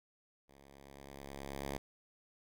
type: tone with level ramp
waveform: 5% pulse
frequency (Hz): 69.3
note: C#2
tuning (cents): 0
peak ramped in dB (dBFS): -50 to -26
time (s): 0.48-1.78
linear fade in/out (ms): 10
effects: none